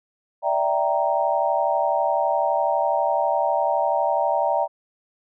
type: chord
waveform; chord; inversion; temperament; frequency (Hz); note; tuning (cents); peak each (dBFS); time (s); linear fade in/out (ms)
sine; E half-diminished seventh; third; equal with one note detuned; 587.3 / 659.3 / 779.5 / 932.3; D5 / E5 / G5 / Bb5; 0 / 0 / -10 / 0; -24; 0.42-4.68; 50
effects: none